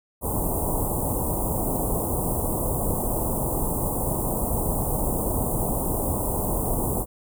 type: band-stop noise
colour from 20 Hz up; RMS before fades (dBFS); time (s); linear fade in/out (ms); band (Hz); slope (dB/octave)
pink; -25; 0.21-7.06; 50; 1000 to 8600; 48
effects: none